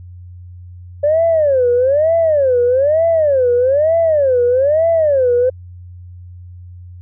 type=tone with vibrato; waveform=sine; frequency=568 Hz; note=C#5; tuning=42 cents sharp; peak=-9 dBFS; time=1.03-5.5 s; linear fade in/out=10 ms; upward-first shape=sine; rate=1.1 Hz; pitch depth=280 cents each way; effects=tanh soft clip ceiling -5 dBFS + added 89 Hz sine -32 dBFS peak until 7.01 s